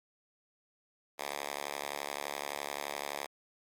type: tone with high-pass filter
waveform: 5% pulse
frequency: 71.7 Hz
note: D2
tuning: 41 cents flat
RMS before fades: -39 dBFS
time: 1.18-3.27 s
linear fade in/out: 20 ms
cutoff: 690 Hz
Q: 0.67
effects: MP3 64 kbps